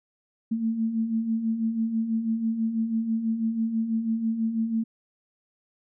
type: beating tone pair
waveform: sine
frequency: 220 / 226.1 Hz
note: A3 / A3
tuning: 0 / +47 cents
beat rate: 6.1 Hz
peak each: -32 / -24 dBFS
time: 0.51-4.84 s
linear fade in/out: 10 ms
effects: none